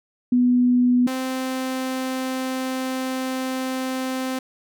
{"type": "tone pair in turn", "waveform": ["sine", "sawtooth"], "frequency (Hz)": [246.9, 259.9], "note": ["B3", "C4"], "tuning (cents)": [0, -11], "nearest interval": "minor second", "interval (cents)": 89, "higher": "second", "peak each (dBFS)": [-14, -20], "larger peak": "first", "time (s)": [[0.32, 1.07], [1.07, 4.39]], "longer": "second", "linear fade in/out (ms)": 5, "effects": []}